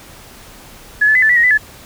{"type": "tone with pitch steps", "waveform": "sine", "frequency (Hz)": [1698, 1734, 2016, 1753, 1955, 1877, 1994, 1720], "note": ["G#6", "A6", "B6", "A6", "B6", "A#6", "B6", "A6"], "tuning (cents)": [38, -26, 35, -7, -18, 11, 16, -40], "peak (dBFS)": -8, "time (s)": [1.01, 1.578], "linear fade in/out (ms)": 10, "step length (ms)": 71, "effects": ["pink hiss -39 dBFS RMS until 1.85 s"]}